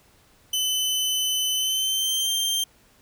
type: tone with pitch glide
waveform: sawtooth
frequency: 3030 to 3159 Hz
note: F#7 to G7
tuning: +40 to +13 cents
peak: -19 dBFS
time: 0.53-2.64 s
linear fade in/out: 5 ms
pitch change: +73 cents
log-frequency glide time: 1.54-2.29 s
effects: pink hiss -58 dBFS RMS until 3.01 s